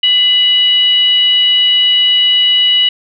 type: tone with frequency modulation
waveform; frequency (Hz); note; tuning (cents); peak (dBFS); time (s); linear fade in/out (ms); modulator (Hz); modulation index
sine; 2928; F#7; -19; -7; 0.03-2.89; 5; 908; 0.34
effects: none